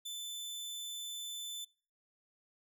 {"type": "tone", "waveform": "sawtooth", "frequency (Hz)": 3520, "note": "A7", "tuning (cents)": 0, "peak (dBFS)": -37, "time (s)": [0.05, 1.65], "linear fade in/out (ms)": 10, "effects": ["noise-tail reverb RT60 0.4 s tail -24 dB re dry"]}